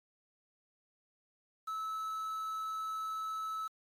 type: tone with quantisation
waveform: triangle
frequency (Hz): 1303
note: E6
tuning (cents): -20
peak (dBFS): -34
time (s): 1.67-3.68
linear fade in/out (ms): 10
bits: 9
effects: AAC 48 kbps

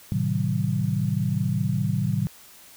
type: chord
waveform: sine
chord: A diminished seventh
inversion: none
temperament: equal with one note detuned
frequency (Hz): 110 / 130.81 / 155.56 / 189.76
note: A2 / C3 / Eb3 / Gb3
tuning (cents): 0 / 0 / 0 / +44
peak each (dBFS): -27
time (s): 0.12-2.27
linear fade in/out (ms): 0
effects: white hiss -49 dBFS RMS until 2.76 s

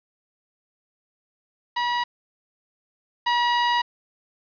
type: tone pair in turn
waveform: sawtooth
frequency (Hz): 965 / 960.5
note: B5 / B5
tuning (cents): -40 / -48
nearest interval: unison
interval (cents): 8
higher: first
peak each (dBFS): -18 / -15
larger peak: second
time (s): 1.76-2.04 / 3.26-3.82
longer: second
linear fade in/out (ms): 10
effects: resampled to 11025 Hz + 7-bit

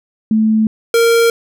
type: tone pair in turn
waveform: sine / square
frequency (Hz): 218.6 / 463.2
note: A3 / A#4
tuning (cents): -11 / -11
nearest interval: octave + minor second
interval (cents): 1300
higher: second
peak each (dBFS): -9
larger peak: neither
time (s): 0.31-0.67 / 0.94-1.3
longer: neither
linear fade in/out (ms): 2
effects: none

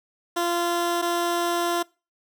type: tone pair in turn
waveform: 15% pulse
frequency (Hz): 345.1 / 345.1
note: F4 / F4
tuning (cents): -21 / -21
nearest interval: unison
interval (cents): 0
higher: neither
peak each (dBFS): -16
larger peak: neither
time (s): 0.36-1.02 / 1.02-1.83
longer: second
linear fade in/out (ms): 10
effects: noise-tail reverb RT60 0.3 s tail -23 dB re dry

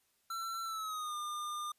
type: tone with pitch glide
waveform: square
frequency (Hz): 1346 to 1206.1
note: E6 to D6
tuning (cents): +36 to +46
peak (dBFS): -38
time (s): 0.3-1.72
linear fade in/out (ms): 5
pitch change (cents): -190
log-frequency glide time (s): 0.64-1.15
effects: white hiss -75 dBFS RMS until 1.78 s + resampled to 32000 Hz

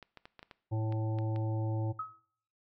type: clicks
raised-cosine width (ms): 0.3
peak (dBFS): -32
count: 9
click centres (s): 0.027 / 0.173 / 0.255 / 0.393 / 0.429 / 0.512 / 0.924 / 1.187 / 1.361
type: harmonic tone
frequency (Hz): 110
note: A2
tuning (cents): 0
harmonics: 1 / 3 / 5 / 7 / 8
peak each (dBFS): -30 / -40 / -44 / -47 / -48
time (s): 0.71-1.93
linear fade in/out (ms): 20
type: tone with exponential decay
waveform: sine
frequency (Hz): 1278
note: D#6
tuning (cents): +46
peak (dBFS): -31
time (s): 1.99-2.2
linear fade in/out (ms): 5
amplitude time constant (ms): 45
effects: noise-tail reverb RT60 0.6 s tail -19 dB re dry

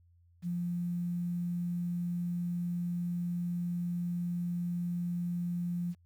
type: tone with quantisation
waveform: sine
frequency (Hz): 174.61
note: F3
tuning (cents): 0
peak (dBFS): -31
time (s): 0.42-5.95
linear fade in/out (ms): 50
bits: 10
effects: added 86 Hz sine -61 dBFS peak until 6.05 s

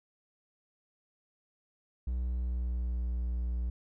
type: tone with pitch glide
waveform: triangle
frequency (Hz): 61.74 to 60.09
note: B1 to B1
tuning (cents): 0 to -47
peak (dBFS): -28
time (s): 2.07-3.7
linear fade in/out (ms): 5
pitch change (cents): -47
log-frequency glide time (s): 2.2-3.08
effects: none

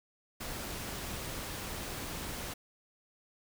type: noise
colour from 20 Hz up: pink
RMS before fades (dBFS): -40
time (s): 0.4-2.54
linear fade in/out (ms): 10
effects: none

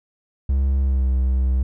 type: tone with pitch glide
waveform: triangle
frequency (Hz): 67.6 to 64.51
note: C#2 to C2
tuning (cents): -43 to -24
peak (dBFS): -14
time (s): 0.49-1.63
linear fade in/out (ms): 5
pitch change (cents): -81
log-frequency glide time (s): 0.81-1.08
effects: none

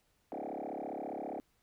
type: tone with frequency modulation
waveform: sine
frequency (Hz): 522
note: C5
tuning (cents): -4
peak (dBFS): -36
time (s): 0.32-1.4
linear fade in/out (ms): 0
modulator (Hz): 34.9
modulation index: 7.9
effects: tanh soft clip ceiling -35 dBFS + pink hiss -74 dBFS RMS until 1.62 s

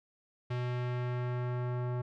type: tone with low-pass filter sweep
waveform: square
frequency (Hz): 123.5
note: B2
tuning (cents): 0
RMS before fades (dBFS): -34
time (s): 0.5-2.02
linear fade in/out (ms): 10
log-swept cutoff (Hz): 3200 to 1100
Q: 0.95
effects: none

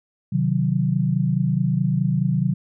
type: chord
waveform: sine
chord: C diminished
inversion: none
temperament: equal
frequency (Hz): 130.81 / 155.56 / 185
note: C3 / Eb3 / Gb3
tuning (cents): 0 / 0 / 0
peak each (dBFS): -22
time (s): 0.32-2.54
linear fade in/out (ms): 10
effects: none

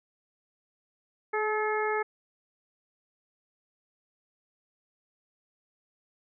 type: harmonic tone with a mistuned harmonic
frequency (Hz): 430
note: A4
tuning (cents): -40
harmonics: 1 / 2 / 3 / 4 / 5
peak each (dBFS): -29 / -32 / -34 / -35 / -36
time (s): 1.33-2.03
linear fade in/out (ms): 10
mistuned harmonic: 1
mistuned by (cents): -16
effects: none

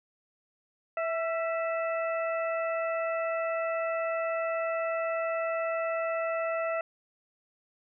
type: harmonic tone with a mistuned harmonic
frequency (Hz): 656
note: E5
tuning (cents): -9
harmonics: 1 / 2 / 3 / 4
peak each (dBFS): -29 / -35 / -39 / -41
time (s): 0.97-6.81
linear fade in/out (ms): 2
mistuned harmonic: 2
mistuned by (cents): +39
effects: none

